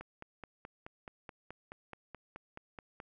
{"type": "click train", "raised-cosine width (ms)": 0.5, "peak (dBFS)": -30, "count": 15, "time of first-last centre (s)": [0.01, 3.001], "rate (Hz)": 4.68, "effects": []}